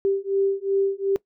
sine beating tone pair, 391.1 / 393.8 Hz, G4 / G4, -4 / +8 cents, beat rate 2.7 Hz, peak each -23 dBFS, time 0.05-1.16 s, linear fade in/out 0 ms, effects noise-tail reverb RT60 0.1 s tail -20 dB re dry

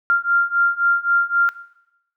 sine beating tone pair, 1390 / 1393.8 Hz, F6 / F6, -9 / -4 cents, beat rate 3.8 Hz, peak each -18 dBFS, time 0.1-1.49 s, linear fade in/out 0 ms, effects noise-tail reverb RT60 0.9 s tail -17 dB re dry

